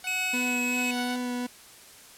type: tone with tremolo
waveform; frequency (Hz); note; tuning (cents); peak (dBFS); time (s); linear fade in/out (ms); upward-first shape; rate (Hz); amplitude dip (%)
10% pulse; 740; F#5; 0; -23; 0.04-1.16; 2; triangle; 1.3; 85
type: tone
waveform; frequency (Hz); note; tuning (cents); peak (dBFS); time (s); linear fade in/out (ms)
square; 2559; D#7; +48; -28; 0.07-0.91; 2
type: tone with vibrato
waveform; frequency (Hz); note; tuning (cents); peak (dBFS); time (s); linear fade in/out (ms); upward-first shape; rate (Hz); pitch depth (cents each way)
40% pulse; 246.9; B3; 0; -28; 0.33-1.47; 10; sine; 2.7; 11
effects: white hiss -50 dBFS RMS until 2.17 s + low-pass 12000 Hz 12 dB/octave